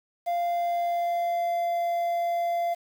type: tone with pitch glide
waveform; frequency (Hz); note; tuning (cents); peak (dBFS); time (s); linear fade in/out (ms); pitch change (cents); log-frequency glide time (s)
triangle; 694 to 688.4; F5 to F5; -11 to -25; -22; 0.26-2.75; 20; -14; 0.45-1.87
effects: 8-bit